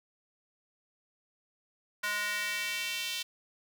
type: tone with high-pass filter sweep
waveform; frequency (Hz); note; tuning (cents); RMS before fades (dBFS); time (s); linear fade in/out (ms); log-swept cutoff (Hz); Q
square; 207.7; G#3; 0; -34; 2.03-3.23; 10; 1500 to 3200; 2.2
effects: none